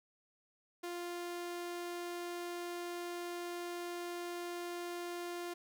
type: tone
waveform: sawtooth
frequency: 349.2 Hz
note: F4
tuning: in tune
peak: -36 dBFS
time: 0.83-5.54 s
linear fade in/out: 10 ms
effects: none